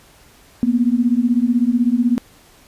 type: beating tone pair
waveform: sine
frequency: 233.1 / 249.1 Hz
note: A#3 / B3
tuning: 0 / +15 cents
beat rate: 16 Hz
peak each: -16 dBFS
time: 0.63-2.18 s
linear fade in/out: 0 ms
effects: pink hiss -49 dBFS RMS until 2.67 s + resampled to 32000 Hz